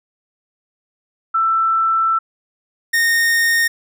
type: tone pair in turn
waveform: sine / 45% pulse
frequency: 1331 / 1843.2 Hz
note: E6 / A#6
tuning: +16 / -20 cents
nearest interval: tritone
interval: 564 cents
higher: second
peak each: -13 dBFS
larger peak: neither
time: 1.34-2.19 / 2.93-3.68 s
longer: first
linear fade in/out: 10 ms
effects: none